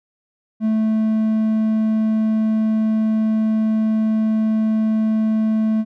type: tone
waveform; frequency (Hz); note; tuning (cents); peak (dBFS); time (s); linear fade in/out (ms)
triangle; 218.8; A3; -9; -13; 0.6-5.85; 50
effects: none